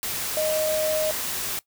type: tone in noise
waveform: sine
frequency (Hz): 621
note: D#5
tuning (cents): -3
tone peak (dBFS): -22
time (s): 0.37-1.11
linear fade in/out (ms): 0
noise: white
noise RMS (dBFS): -29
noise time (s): 0.03-1.59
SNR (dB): +4
effects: noise-tail reverb RT60 0.1 s tail -19 dB re dry